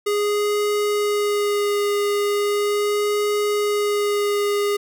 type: tone with vibrato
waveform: square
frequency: 412.1 Hz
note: G#4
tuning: 13 cents flat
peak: -19 dBFS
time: 0.06-4.77 s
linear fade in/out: 10 ms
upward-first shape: sine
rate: 0.38 Hz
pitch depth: 13 cents each way
effects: none